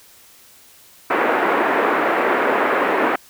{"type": "band-pass noise", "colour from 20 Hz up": "pink", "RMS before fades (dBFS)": -18, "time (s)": [1.1, 3.16], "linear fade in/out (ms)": 5, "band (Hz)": [310, 2000], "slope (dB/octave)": 24, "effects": ["white hiss -48 dBFS RMS until 3.29 s"]}